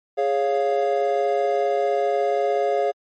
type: chord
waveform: triangle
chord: Db major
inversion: second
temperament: equal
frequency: 415.3 / 554.4 / 698.5 Hz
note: Ab4 / Db5 / F5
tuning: 0 / 0 / 0 cents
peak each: -21 dBFS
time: 0.17-2.92 s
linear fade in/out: 20 ms
effects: MP3 32 kbps